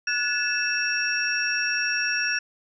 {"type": "tone cluster", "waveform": "sine", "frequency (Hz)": [1462, 1710, 2636, 5580], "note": ["F#6", "A6", "E7", "F8"], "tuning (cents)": [-21, -50, -1, -2], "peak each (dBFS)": -28, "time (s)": [0.07, 2.39], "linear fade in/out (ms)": 5, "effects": []}